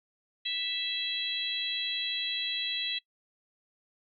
harmonic tone, 659.3 Hz, E5, in tune, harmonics 3 / 4 / 5 / 6, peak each -42 / -38 / -33 / -34 dBFS, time 0.45-2.99 s, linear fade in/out 10 ms, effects noise-tail reverb RT60 0.1 s tail -22 dB re dry

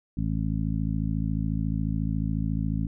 harmonic tone, 54.1 Hz, A1, 29 cents flat, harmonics 1 / 2 / 3 / 4 / 5, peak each -30 / -31 / -29 / -32 / -34 dBFS, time 0.17-2.87 s, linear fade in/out 5 ms, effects none

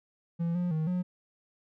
triangle tone with pitch steps, 168.8 / 177.3 / 157.4 / 180.4 Hz, E3 / F3 / D#3 / F#3, +41 / +26 / +20 / -44 cents, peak -25 dBFS, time 0.39-1.03 s, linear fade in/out 20 ms, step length 160 ms, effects none

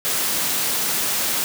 white high-pass noise, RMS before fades -22 dBFS, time 0.05-1.44 s, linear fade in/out 0 ms, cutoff 110 Hz, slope 24 dB/octave, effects none

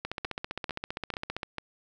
two click trains, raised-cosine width 0.3 ms, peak -17 / -17 dBFS, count 4 / 22, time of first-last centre 0.25-1.583 / 0.05-1.432 s, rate 2.25 / 15.2 Hz, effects none

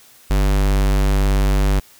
square tone, 49.12 Hz, G1, 4 cents sharp, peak -14 dBFS, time 0.3-1.8 s, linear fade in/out 10 ms, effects white hiss -48 dBFS RMS until 1.99 s

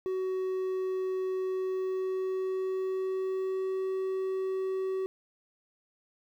triangle tone with pitch glide, 374.9 to 379.5 Hz, F#4 to F#4, +23 to +44 cents, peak -27 dBFS, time 0.06-5.06 s, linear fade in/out 0 ms, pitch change +21 cents, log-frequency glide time 1.49-3.86 s, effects 11-bit

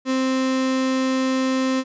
35% pulse tone, 261.6 Hz, C4, in tune, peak -17 dBFS, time 0.05-1.84 s, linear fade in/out 50 ms, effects resampled to 16000 Hz

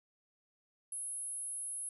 sine tone, 10620 Hz, E9, 12 cents sharp, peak -38 dBFS, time 0.92-1.89 s, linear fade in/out 2 ms, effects none

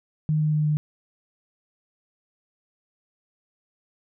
sine tone with pitch steps, 153.9 / 152.93 / 151.96 / 150.99 Hz, D#3 / D#3 / D#3 / D3, -19 / -30 / -41 / +48 cents, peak -19 dBFS, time 0.29-0.77 s, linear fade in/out 0 ms, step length 120 ms, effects none

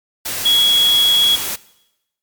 sine tone in noise, 3335 Hz, G#7, 7 cents sharp, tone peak -10 dBFS, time 0.45-1.36 s, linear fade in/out 10 ms, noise white, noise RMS -23 dBFS, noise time 0.25-1.56 s, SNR +10 dB, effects noise-tail reverb RT60 0.9 s tail -20 dB re dry + MP3 96 kbps

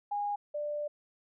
sine tone pair in turn, 820 / 591.4 Hz, G#5 / D5, -22 / +12 cents, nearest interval tritone, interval 566 cents, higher first, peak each -30 / -32 dBFS, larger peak first, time 0.11-0.36 / 0.54-0.88 s, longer second, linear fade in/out 10 ms, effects none

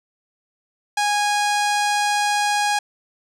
sawtooth tone with low-pass filter, 825 Hz, G#5, 12 cents flat, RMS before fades -20 dBFS, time 0.97-2.79 s, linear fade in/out 5 ms, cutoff 8100 Hz, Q 1.2, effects none

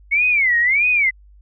sine tone with vibrato, 2165 Hz, C#7, 41 cents flat, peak -13 dBFS, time 0.11-1.11 s, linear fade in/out 20 ms, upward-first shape sine, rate 1.6 Hz, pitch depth 250 cents each way, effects added 50 Hz sine -44 dBFS peak until 1.41 s

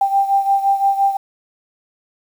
sine beating tone pair, 788 / 793.8 Hz, G5 / G5, +9 / +22 cents, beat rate 5.8 Hz, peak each -14 / -19 dBFS, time 0.01-1.17 s, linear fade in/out 5 ms, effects 7-bit

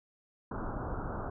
pink low-pass noise, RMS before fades -37 dBFS, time 0.51-1.3 s, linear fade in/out 5 ms, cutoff 1500 Hz, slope 96 dB/octave, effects none

